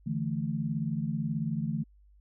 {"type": "chord", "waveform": "sine", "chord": "D suspended second", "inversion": "none", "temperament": "just", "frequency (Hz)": [146.83, 165.19, 220.2], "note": ["D3", "E3", "A3"], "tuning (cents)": [0, 4, 2], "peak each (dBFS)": -33, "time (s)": [0.06, 1.84], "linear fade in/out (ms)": 10, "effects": ["added 50 Hz sine -56 dBFS peak until 2.2 s"]}